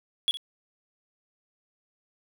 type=tone with echo; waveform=triangle; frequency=3359 Hz; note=G#7; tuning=19 cents sharp; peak=-19 dBFS; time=0.28-0.31 s; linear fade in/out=0 ms; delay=61 ms; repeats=1; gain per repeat=-14 dB; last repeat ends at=0.371 s; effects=none